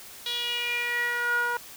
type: tone with band-pass filter sweep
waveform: sawtooth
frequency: 480.4 Hz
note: B4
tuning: 48 cents flat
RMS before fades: -28 dBFS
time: 0.26-1.57 s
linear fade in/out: 2 ms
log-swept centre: 3600 to 1200 Hz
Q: 6.2
effects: white hiss -45 dBFS RMS until 1.76 s